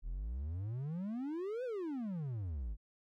triangle exponential two-way sweep, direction up then down, 36.83 to 523.3 to 47.17 Hz, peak -35 dBFS, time 0.02-2.77 s, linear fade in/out 50 ms, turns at 1.64 s, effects none

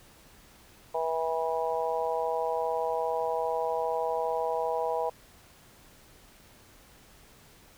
harmonic tone, 162.5 Hz, E3, 24 cents flat, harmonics 3 / 4 / 5 / 6, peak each -31 / -32 / -33 / -34 dBFS, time 0.94-5.1 s, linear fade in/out 10 ms, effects pink hiss -56 dBFS RMS until 7.77 s

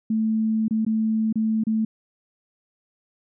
sine tone with dropouts, 220 Hz, A3, in tune, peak -19 dBFS, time 0.1-1.85 s, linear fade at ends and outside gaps 5 ms, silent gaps 0.682-0.708 / 0.85-0.864 / 1.327-1.356 / 1.638-1.668 s, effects none

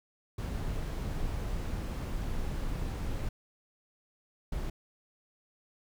brown noise bursts at uneven times, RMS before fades -34 dBFS, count 2, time 0.38-3.29 / 4.52-4.7 s, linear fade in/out 5 ms, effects none

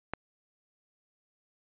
click, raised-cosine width 0.5 ms, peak -17 dBFS, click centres 0.136 s, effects resampled to 8000 Hz

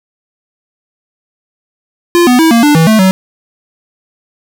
square tone with pitch steps, 346.3 / 248.1 / 323.8 / 232.1 / 294.6 / 162.6 / 218.4 / 188.7 Hz, F4 / B3 / E4 / A#3 / D4 / E3 / A3 / F#3, -15 / +8 / -31 / -7 / +6 / -23 / -13 / +34 cents, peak -5 dBFS, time 2.15-3.11 s, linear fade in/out 0 ms, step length 120 ms, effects none

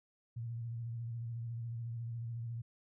sine tone with vibrato, 116.54 Hz, A#2, in tune, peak -38 dBFS, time 0.36-2.62 s, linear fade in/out 10 ms, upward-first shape square, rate 14 Hz, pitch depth 34 cents each way, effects none

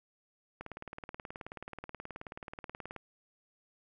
click train, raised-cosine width 0.5 ms, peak -27 dBFS, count 45, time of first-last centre 0.61-2.963 s, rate 18.7 Hz, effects none

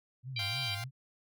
sine tone with vibrato, 115.6 Hz, A#2, 14 cents flat, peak -38 dBFS, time 0.23-0.91 s, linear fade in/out 50 ms, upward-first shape sine, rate 3.4 Hz, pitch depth 250 cents each way
harmonic tone, 784 Hz, G5, in tune, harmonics 3 / 4 / 5 / 6, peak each -37 / -42 / -38 / -41 dBFS, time 0.36-0.75 s, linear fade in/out 5 ms
10% pulse chord, F suspended second, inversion none, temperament equal, 698.5 / 784 / 1046.5 Hz, F5 / G5 / C6, 0 / 0 / 0 cents, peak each -34 / -36 / -39 dBFS, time 0.39-0.84 s, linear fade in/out 2 ms
effects none

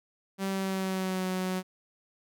sawtooth tone with pitch glide, 193.7 to 185.49 Hz, G3 to F#3, -20 to +5 cents, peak -25 dBFS, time 0.38-1.63 s, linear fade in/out 50 ms, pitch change -75 cents, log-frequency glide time 0.48-1.26 s, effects none

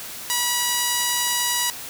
5% pulse tone, 970 Hz, B5, 31 cents flat, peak -8 dBFS, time 0.3-1.7 s, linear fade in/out 0 ms, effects white hiss -35 dBFS RMS until 1.89 s

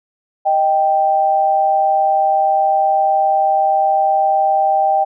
sine tone pair together, 623.2 / 784 Hz, D#5 / G5, +3 / 0 cents, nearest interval major third, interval 397 cents, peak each -18 / -12 dBFS, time 0.45-5.05 s, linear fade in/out 20 ms, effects none

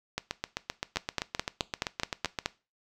two click trains, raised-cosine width 0.2 ms, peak -13 / -10 dBFS, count 18 / 8, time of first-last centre 0.18-2.388 / 0.97-2.459 s, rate 7.7 / 4.7 Hz, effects noise-tail reverb RT60 0.3 s tail -19 dB re dry

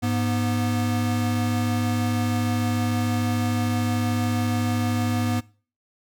square tone pair together, 103.1 / 242.7 Hz, G#2 / B3, -12 / -30 cents, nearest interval octave + minor third, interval 1482 cents, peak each -25 dBFS, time 0.02-5.41 s, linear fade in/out 20 ms, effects noise-tail reverb RT60 0.4 s tail -22 dB re dry

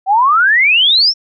sine exponential sweep, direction up, 743 to 5580 Hz, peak -7 dBFS, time 0.06-1.14 s, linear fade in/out 50 ms, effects none

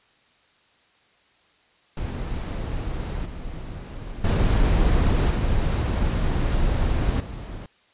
brown noise with level steps, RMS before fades -28 / -34 / -19 / -22 / -33 dBFS, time 1.97-7.66 s, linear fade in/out 2 ms, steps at 3.25 / 4.24 / 5.3 / 7.2 s, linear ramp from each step 5 ms, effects white hiss -60 dBFS RMS until 7.93 s + resampled to 8000 Hz

